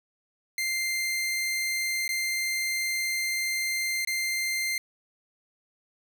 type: tone with dropouts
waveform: sawtooth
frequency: 2093 Hz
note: C7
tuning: in tune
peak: -23 dBFS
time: 0.58-4.78 s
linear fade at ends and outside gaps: 2 ms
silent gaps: 2.079-2.09 / 4.049-4.073 s
effects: none